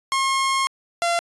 sawtooth tone pair in turn, 1076 / 686.1 Hz, C6 / F5, +48 / -31 cents, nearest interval minor sixth, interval 779 cents, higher first, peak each -15 dBFS, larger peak neither, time 0.12-0.67 / 1.02-1.19 s, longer first, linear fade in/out 0 ms, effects resampled to 24000 Hz

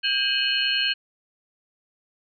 sine tone cluster, 1601 / 2531 / 2894 / 3024 / 4279 Hz, G6 / D#7 / F#7 / F#7 / C8, +36 / +29 / -39 / +37 / +38 cents, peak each -27 dBFS, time 0.03-0.94 s, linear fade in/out 20 ms, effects none

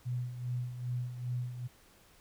sine tone with tremolo, 123.47 Hz, B2, in tune, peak -31 dBFS, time 0.05-1.68 s, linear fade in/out 20 ms, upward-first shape sine, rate 2.5 Hz, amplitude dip 65%, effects pink hiss -62 dBFS RMS until 2.2 s

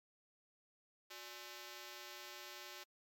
5% pulse ring-modulated tone, 475.2 Hz, A#4, 33 cents sharp, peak -35 dBFS, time 1.1-2.84 s, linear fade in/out 10 ms, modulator 110 Hz, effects MP3 96 kbps

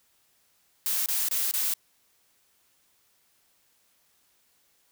blue noise bursts, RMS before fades -27 dBFS, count 4, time 0.86-1.738 s, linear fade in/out 0 ms, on 200 ms, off 26 ms, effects white hiss -67 dBFS RMS until 4.91 s

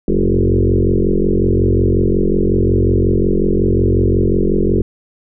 sine tone with frequency modulation, 158.8 Hz, D#3, 36 cents sharp, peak -10 dBFS, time 0.08-4.82 s, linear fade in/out 2 ms, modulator 45.5 Hz, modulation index 5.9, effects none

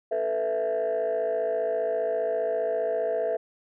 sine chord, A suspended second, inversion none, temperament just, 440 / 495 / 660 Hz, A4 / B4 / E5, 0 / +4 / +2 cents, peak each -28 / -28 / -25 dBFS, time 0.11-3.37 s, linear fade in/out 10 ms, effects tanh soft clip ceiling -20 dBFS

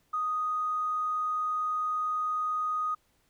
triangle tone with tanh clipping, 1244.5 Hz, D#6, in tune, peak -27 dBFS, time 0.13-2.95 s, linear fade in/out 10 ms, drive 3 dB, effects pink hiss -70 dBFS RMS until 3.29 s

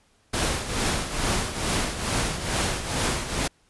pink noise with tremolo, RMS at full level -23 dBFS, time 0.33-3.48 s, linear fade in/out 10 ms, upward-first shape triangle, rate 2.3 Hz, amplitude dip 70%, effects pink hiss -63 dBFS RMS until 3.69 s + resampled to 24000 Hz

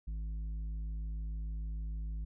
triangle tone with tanh clipping, 53.3 Hz, G#1, 46 cents sharp, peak -37 dBFS, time 0.07-2.25 s, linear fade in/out 10 ms, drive 11 dB, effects none

